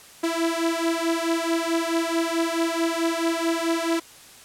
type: beating tone pair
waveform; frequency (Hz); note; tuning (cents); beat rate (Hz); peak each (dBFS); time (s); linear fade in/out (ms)
sawtooth; 329.6 / 334.2; E4 / E4; 0 / +24; 4.6; -21; 0.23-4; 10
effects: white hiss -47 dBFS RMS until 4.44 s + low-pass 11000 Hz 12 dB/octave